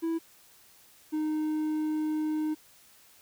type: tone pair in turn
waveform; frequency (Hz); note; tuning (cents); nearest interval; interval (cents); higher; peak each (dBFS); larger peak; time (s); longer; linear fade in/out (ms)
triangle; 328.7 / 308.5; E4 / D#4; -5 / -15; minor second; 110; first; -25; neither; 0.02-0.19 / 1.12-2.55; second; 20
effects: white hiss -58 dBFS RMS until 3.21 s